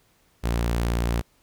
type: tone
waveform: sawtooth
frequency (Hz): 58.27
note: A#1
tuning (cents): 0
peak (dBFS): -18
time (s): 0.43-1.22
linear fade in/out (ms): 20
effects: pink hiss -63 dBFS RMS until 1.42 s